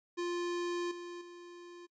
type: tone with level steps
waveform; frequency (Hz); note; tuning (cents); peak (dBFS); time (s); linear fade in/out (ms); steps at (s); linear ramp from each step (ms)
square; 349.2; F4; 0; -34 / -43 / -49; 0.17-1.87; 20; 0.91 / 1.21; 5
effects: noise-tail reverb RT60 0.1 s tail -25 dB re dry + resampled to 16000 Hz